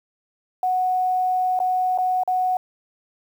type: tone with dropouts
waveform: sine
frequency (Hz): 738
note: F#5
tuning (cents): -5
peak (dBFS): -18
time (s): 0.63-2.57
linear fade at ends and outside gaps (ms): 2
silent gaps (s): 1.591-1.601 / 1.977-1.985 / 2.235-2.276
effects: 8-bit